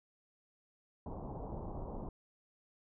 pink low-pass noise, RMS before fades -43 dBFS, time 1.06-2.09 s, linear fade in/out 2 ms, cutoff 990 Hz, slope 48 dB/octave, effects none

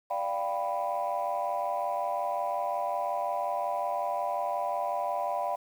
sine chord, G dominant seventh, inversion second, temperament equal, 587.3 / 698.5 / 784 / 987.8 Hz, D5 / F5 / G5 / B5, 0 / 0 / 0 / 0 cents, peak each -33 / -32 / -33 / -33 dBFS, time 0.1-5.56 s, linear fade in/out 10 ms, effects tanh soft clip ceiling -21 dBFS + 9-bit

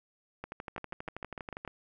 two click trains, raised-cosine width 0.5 ms, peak -24 / -24 dBFS, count 7 / 16, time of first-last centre 0.78-1.677 / 0.44-1.65 s, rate 6.69 / 12.4 Hz, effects none

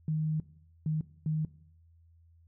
sine tone bursts at uneven times, 155.56 Hz, D#3, in tune, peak -27 dBFS, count 3, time 0.08-0.4 / 0.86-1.01 / 1.26-1.45 s, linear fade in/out 2 ms, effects noise-tail reverb RT60 0.7 s tail -19 dB re dry + added 83 Hz sine -58 dBFS peak until 2.47 s

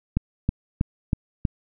click train, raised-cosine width 5 ms, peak -8 dBFS, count 5, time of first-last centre 0.17-1.452 s, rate 3.12 Hz, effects none

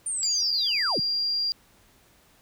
sine linear sweep, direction down, 9200 to 88.2 Hz, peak -26 dBFS, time 0.06-1 s, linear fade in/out 5 ms
sine tone, 4775 Hz, D8, 28 cents sharp, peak -23 dBFS, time 0.23-1.52 s, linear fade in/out 0 ms
effects tanh soft clip ceiling -15 dBFS + pink hiss -59 dBFS RMS until 2.41 s

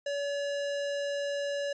square tone, 569 Hz, C#5, 45 cents sharp, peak -31 dBFS, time 0.06-1.73 s, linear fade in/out 5 ms, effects resampled to 16000 Hz

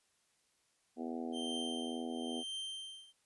harmonic tone, 82.41 Hz, E2, in tune, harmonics 3 / 4 / 5 / 6 / 7 / 8 / 9 / 10, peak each -40 / -45 / -47 / -50 / -56 / -51 / -49 / -60 dBFS, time 0.96-2.44 s, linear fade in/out 50 ms
45% pulse tone with tremolo, 3140 Hz, G7, 2 cents sharp, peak -38 dBFS, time 1.32-3.13 s, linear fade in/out 50 ms, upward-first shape triangle, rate 1 Hz, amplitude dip 90%
effects white hiss -75 dBFS RMS until 3.25 s + resampled to 24000 Hz

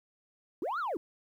sine linear two-way sweep, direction up then down, 277.2 to 1464 to 277.2 Hz, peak -29 dBFS, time 0.62-0.97 s, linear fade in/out 2 ms, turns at 0.79 s, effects tanh soft clip ceiling -29 dBFS + 11-bit

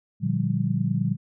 sine chord, G minor seventh, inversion first, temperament just, 117.6 / 147 / 176.4 / 196 Hz, Bb2 / D3 / F3 / G3, +16 / +2 / +18 / 0 cents, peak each -27 dBFS, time 0.2-1.17 s, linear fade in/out 50 ms, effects none

